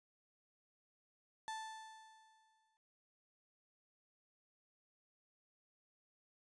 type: tone with exponential decay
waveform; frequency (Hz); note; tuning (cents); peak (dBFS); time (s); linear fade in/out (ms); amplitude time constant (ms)
35% pulse; 880; A5; 0; -39; 1.48-2.77; 0; 280
effects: resampled to 22050 Hz